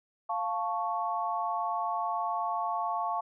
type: chord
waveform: sine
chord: F augmented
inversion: none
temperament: equal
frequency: 698.5 / 880 / 1108.7 Hz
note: F5 / A5 / C#6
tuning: 0 / 0 / 0 cents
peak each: -33 dBFS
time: 0.29-3.21 s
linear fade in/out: 10 ms
effects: none